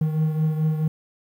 triangle beating tone pair, 155.56 / 160.16 Hz, D#3 / E3, 0 / -50 cents, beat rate 4.6 Hz, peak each -18 / -26 dBFS, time 0.01-0.88 s, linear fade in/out 5 ms, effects 9-bit

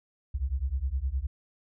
sine beating tone pair, 61.74 / 71.44 Hz, B1 / D2, 0 / -47 cents, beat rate 9.7 Hz, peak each -30 dBFS, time 0.34-1.27 s, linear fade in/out 10 ms, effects none

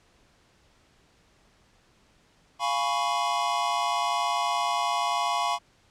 square chord, C# dominant seventh, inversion first, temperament equal, 698.5 / 830.6 / 987.8 / 1108.7 Hz, E#5 / G#5 / B5 / C#6, 0 / 0 / 0 / 0 cents, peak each -31 / -32 / -30 / -30 dBFS, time 2.59-5.59 s, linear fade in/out 50 ms, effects pink hiss -62 dBFS RMS until 5.9 s + low-pass 7000 Hz 12 dB/octave

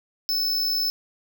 square tone, 5260 Hz, E8, 5 cents flat, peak -22 dBFS, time 0.29-0.9 s, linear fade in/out 0 ms, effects none

